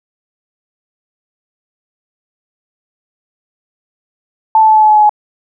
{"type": "tone with pitch steps", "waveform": "sine", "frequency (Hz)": [880, 874.4, 868.9, 863.4, 857.9, 852.5, 847.1, 841.7], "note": ["A5", "A5", "A5", "A5", "A5", "G#5", "G#5", "G#5"], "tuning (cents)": [0, -11, -22, -33, -44, 45, 34, 23], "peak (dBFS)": -4, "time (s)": [4.55, 5.094], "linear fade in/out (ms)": 2, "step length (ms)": 68, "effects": []}